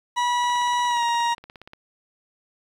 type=tone with pitch glide; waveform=40% pulse; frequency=972 to 942.1 Hz; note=B5 to A#5; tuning=-28 to +18 cents; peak=-19 dBFS; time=0.16-1.35 s; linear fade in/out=20 ms; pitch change=-54 cents; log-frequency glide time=0.87-1.03 s
type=click train; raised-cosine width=0.3 ms; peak=-26 dBFS; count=23; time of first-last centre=0.44-1.734 s; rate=17 Hz
effects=low-pass 6000 Hz 12 dB/octave + 9-bit